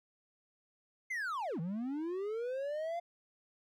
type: linear two-way sweep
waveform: triangle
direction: down then up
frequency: 2132 to 154.3 to 699 Hz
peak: -33 dBFS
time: 1.1-3 s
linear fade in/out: 10 ms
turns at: 1.6 s
effects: none